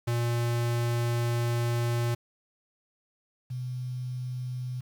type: tone pair in turn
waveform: square / sine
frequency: 118.7 / 125.98 Hz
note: A#2 / B2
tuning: +32 / +35 cents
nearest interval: minor second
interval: 103 cents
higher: second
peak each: -26 / -31 dBFS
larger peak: first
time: 0.07-2.15 / 3.5-4.81 s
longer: first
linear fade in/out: 10 ms
effects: 9-bit